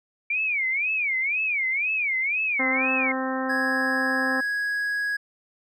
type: tone with vibrato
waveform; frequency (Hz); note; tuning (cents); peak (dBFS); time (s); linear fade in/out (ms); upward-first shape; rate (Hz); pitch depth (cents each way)
sine; 2310; D7; -29; -22; 0.3-3.12; 5; sine; 2; 210
type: harmonic tone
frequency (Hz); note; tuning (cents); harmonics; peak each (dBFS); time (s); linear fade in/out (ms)
261.6; C4; 0; 1 / 2 / 3 / 4 / 5 / 6 / 7; -28 / -31 / -33 / -34 / -35 / -36 / -36; 2.59-4.41; 10
type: tone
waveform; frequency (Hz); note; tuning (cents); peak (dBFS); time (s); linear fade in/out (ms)
triangle; 1661; G#6; 0; -22; 3.49-5.17; 10
effects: none